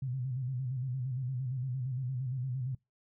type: tone with vibrato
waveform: sine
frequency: 128.5 Hz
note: C3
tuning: 31 cents flat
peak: -32 dBFS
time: 0.02-2.75 s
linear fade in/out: 5 ms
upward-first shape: square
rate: 8.7 Hz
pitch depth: 74 cents each way
effects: noise-tail reverb RT60 0.2 s tail -24 dB re dry